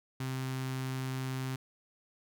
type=tone with notch filter; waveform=sawtooth; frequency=130.81 Hz; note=C3; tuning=in tune; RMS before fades=-36 dBFS; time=0.2-1.56 s; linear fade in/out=5 ms; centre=560 Hz; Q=1.3; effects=none